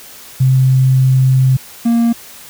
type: tone pair in turn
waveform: sine / triangle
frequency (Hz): 130.9 / 233.2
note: C3 / A#3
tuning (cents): +1 / +1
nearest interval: minor seventh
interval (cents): 1000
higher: second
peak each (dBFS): -7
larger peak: neither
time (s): 0.4-1.57 / 1.85-2.13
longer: first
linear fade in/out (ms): 10
effects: white hiss -36 dBFS RMS until 2.49 s